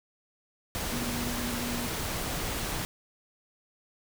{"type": "tone in noise", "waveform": "sine", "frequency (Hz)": 240.3, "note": "B3", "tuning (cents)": -47, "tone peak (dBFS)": -34, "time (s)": [0.92, 1.87], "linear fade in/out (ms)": 0, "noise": "pink", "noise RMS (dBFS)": -33, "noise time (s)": [0.75, 2.85], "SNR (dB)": -4, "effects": []}